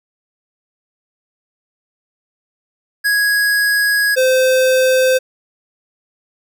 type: tone pair in turn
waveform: square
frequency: 1661.2 / 516.9 Hz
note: G#6 / C5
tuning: 0 / -21 cents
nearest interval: octave + minor sixth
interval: 2021 cents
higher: first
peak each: -13 / -11 dBFS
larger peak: second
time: 3.04-4.16 / 4.16-5.19 s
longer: first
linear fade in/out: 20 ms
effects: none